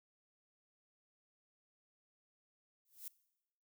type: noise with exponential growth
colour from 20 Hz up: violet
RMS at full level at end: -43 dBFS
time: 2.85-3.08 s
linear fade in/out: 2 ms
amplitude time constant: 50 ms
effects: noise-tail reverb RT60 0.9 s tail -21 dB re dry